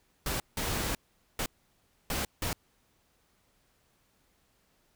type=noise bursts at uneven times; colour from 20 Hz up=pink; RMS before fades=-32 dBFS; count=5; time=0.26-0.4 / 0.57-0.95 / 1.39-1.46 / 2.1-2.25 / 2.42-2.53 s; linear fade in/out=2 ms; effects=pink hiss -70 dBFS RMS until 4.95 s